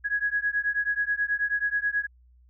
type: beating tone pair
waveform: sine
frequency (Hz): 1661 / 1670.3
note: G#6 / G#6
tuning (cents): 0 / +9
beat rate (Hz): 9.3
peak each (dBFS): -27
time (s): 0.04-2.07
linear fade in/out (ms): 20
effects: added 61 Hz sine -54 dBFS peak until 2.49 s